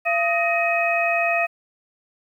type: tone cluster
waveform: sine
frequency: 682 / 1258 / 1862 / 2530 Hz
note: F5 / D#6 / A#6 / D#7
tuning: -41 / +19 / -2 / +28 cents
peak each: -21 / -29 / -27 / -22 dBFS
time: 0.05-1.47 s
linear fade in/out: 20 ms
effects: 9-bit